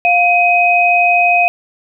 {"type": "tone pair together", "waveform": "sine", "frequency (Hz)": [704.4, 2517], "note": ["F5", "D#7"], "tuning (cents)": [15, 19], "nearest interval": "octave + minor seventh", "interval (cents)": 2204, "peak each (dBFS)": -11, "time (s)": [0.05, 1.48], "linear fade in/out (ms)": 0, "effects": []}